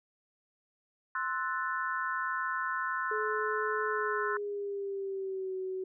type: chord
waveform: sine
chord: F# half-diminished seventh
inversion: second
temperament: equal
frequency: 1046.5 / 1318.5 / 1480 / 1760 Hz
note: C6 / E6 / F#6 / A6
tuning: 0 / 0 / 0 / 0 cents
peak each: -35 / -37 / -35 / -39 dBFS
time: 1.15-4.37 s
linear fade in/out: 2 ms
type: tone with pitch glide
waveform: sine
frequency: 428.7 to 375.4 Hz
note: A4 to F#4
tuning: -45 to +25 cents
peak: -33 dBFS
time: 3.11-5.84 s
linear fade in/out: 5 ms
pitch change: -230 cents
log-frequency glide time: 3.88-5.55 s
effects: none